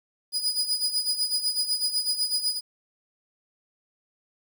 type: tone with tremolo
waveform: 35% pulse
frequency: 4944 Hz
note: D#8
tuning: 12 cents flat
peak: -20 dBFS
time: 0.32-2.61 s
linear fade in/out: 50 ms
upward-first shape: sine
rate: 8 Hz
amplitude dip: 70%
effects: 10-bit